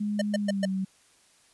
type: tone with pitch glide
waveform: sine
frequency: 207.8 to 190.55 Hz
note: G#3 to G3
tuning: +1 to -49 cents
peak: -26 dBFS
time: 0-0.85 s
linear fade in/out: 10 ms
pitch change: -150 cents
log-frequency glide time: 0.38-0.68 s
type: tone bursts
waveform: square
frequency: 605 Hz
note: D#5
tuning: 49 cents flat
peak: -25 dBFS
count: 4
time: 0.19-0.654 s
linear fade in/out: 5 ms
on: 26 ms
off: 120 ms
effects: white hiss -61 dBFS RMS until 1.53 s + resampled to 24000 Hz